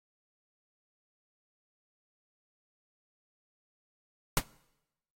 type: noise with exponential decay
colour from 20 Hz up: pink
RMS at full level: -20 dBFS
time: 4.37-4.44 s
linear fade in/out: 1 ms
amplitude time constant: 15 ms
effects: noise-tail reverb RT60 0.9 s tail -24 dB re dry + AAC 48 kbps